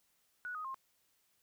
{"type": "tone with pitch steps", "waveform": "sine", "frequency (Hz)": [1469, 1249.6, 1063], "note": ["F#6", "D#6", "C6"], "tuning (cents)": [-13, 7, 27], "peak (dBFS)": -39, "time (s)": [0.45, 0.744], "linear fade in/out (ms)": 0, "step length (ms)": 98, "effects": ["white hiss -75 dBFS RMS until 1.42 s"]}